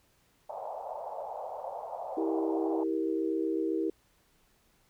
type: band-pass noise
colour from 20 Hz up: white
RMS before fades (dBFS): -39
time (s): 0.49-2.84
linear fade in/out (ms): 10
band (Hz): 540 to 870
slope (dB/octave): 48
type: chord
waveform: sine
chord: E diminished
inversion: none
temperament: equal with one note detuned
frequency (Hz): 324.2 / 392 / 466.2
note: E4 / G4 / Bb4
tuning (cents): -29 / 0 / 0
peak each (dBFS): -30 / -33 / -35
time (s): 2.17-3.9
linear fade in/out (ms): 5
effects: pink hiss -68 dBFS RMS until 4.89 s